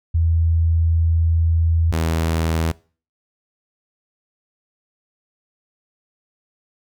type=tone pair in turn; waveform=sine / sawtooth; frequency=82.41 / 81.32 Hz; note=E2 / E2; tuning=0 / -23 cents; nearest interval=unison; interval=23 cents; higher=first; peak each=-14 dBFS; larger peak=neither; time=0.14-1.92 / 1.92-2.72 s; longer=first; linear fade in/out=10 ms; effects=noise-tail reverb RT60 0.4 s tail -22 dB re dry